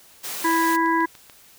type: high-pass noise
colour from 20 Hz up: white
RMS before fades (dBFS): -31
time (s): 0.23-0.77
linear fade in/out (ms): 20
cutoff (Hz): 240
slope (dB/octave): 12
type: harmonic tone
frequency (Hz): 329.6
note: E4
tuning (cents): 0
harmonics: 1 / 3 / 5 / 6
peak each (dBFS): -22 / -20 / -26 / -30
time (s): 0.44-1.06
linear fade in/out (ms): 10
type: click train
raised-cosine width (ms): 0.2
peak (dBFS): -26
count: 4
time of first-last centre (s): 0.86-1.298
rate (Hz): 6.85
effects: white hiss -51 dBFS RMS until 1.58 s